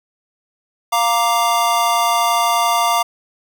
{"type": "chord", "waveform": "square", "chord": "Bb major", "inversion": "second", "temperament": "equal", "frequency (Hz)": [698.5, 932.3, 1174.7], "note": ["F5", "Bb5", "D6"], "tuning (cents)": [0, 0, 0], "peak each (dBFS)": -19, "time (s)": [0.92, 3.03], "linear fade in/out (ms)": 10, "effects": []}